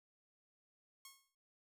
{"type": "tone with exponential decay", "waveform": "5% pulse", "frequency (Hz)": 1089, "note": "C#6", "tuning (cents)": -31, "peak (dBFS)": -39, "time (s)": [1.05, 1.35], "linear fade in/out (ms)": 2, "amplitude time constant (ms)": 64, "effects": []}